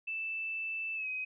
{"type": "tone with pitch glide", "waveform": "sine", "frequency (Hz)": [2644, 2523], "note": ["E7", "D#7"], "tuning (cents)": [5, 23], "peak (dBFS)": -34, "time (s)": [0.07, 1.25], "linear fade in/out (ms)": 10, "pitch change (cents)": -82, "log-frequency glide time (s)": [0.95, 1.08], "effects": []}